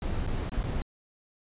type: noise with dropouts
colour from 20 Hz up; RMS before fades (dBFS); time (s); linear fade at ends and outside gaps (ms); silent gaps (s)
brown; -30; 0.02-0.82; 2; 0.266-0.274 / 0.495-0.518 / 0.631-0.638
effects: resampled to 8000 Hz